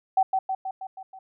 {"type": "tone with echo", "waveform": "sine", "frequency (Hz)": 763, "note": "G5", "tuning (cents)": -47, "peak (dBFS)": -16, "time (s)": [0.17, 0.23], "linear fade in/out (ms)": 5, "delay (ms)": 160, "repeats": 6, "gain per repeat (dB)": -4, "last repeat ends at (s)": 1.19, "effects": []}